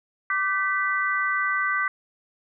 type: chord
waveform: sine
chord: G major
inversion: second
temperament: equal with one note detuned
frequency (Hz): 1174.7 / 1528.6 / 1975.5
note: D6 / G6 / B6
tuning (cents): 0 / -44 / 0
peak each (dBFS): -26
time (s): 0.3-1.88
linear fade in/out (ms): 2
effects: none